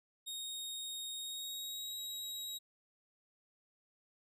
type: tone with pitch glide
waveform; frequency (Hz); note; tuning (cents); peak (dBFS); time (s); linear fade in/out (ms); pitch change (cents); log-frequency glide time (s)
sawtooth; 3729 to 3827; A#7 to A#7; 0 to +45; -38; 0.26-2.59; 20; +45; 1.18-1.97
effects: none